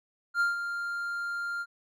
triangle tone with ADSR envelope, 1396.9 Hz, F6, in tune, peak -20 dBFS, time 0.34-1.66 s, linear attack 65 ms, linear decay 150 ms, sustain -9 dB, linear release 49 ms, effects none

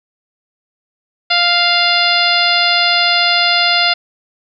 harmonic tone, 698.5 Hz, F5, in tune, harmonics 1 / 2 / 3 / 4 / 5 / 6 / 7, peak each -18 / -18 / -18 / -18 / -18 / -18 / -18 dBFS, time 1.3-3.94 s, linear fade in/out 10 ms, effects none

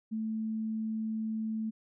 sine tone, 220 Hz, A3, in tune, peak -31 dBFS, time 0.11-1.71 s, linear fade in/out 20 ms, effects none

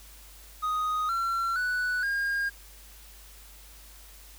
triangle tone with pitch steps, 1247 / 1359.9 / 1482.9 / 1617.2 Hz, D#6 / F6 / F#6 / G#6, +3 / -46 / +3 / -46 cents, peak -24 dBFS, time 0.62-2.5 s, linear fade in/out 20 ms, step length 470 ms, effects added 50 Hz sine -50 dBFS peak until 4.38 s + white hiss -52 dBFS RMS until 4.38 s

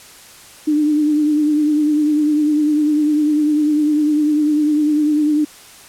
sine tone with vibrato, 300.4 Hz, D4, 39 cents sharp, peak -12 dBFS, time 0.67-5.45 s, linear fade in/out 10 ms, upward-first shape triangle, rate 10 Hz, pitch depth 46 cents each way, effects white hiss -41 dBFS RMS until 5.88 s + low-pass 11000 Hz 12 dB/octave

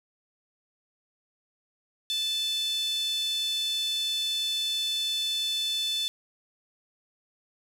5% pulse tone with high-pass filter, 877 Hz, A5, 6 cents flat, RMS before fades -29 dBFS, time 2.1-6.08 s, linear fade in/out 0 ms, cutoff 3500 Hz, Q 9.3, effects none

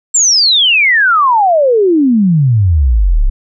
sine exponential sweep, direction down, 7580 to 30.85 Hz, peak -6 dBFS, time 0.14-3.3 s, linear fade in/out 10 ms, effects none

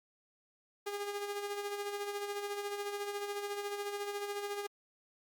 sawtooth tone with tremolo, 407.2 Hz, G#4, 34 cents flat, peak -31 dBFS, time 0.86-4.67 s, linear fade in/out 10 ms, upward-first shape sine, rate 14 Hz, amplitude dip 50%, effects Opus 48 kbps

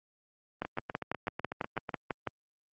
two click trains, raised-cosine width 0.5 ms, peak -16 / -20 dBFS, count 11 / 11, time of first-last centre 0.62-2.273 / 0.65-1.892 s, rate 6.05 / 8.05 Hz, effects high-pass 100 Hz 12 dB/octave + Opus 24 kbps

